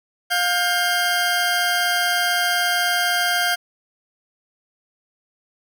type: tone pair together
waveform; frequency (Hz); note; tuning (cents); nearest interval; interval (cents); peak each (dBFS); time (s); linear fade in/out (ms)
20% pulse; 708 / 1589.4; F5 / G6; +23 / +23; octave + major second; 1400; -16; 0.3-3.56; 20
effects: none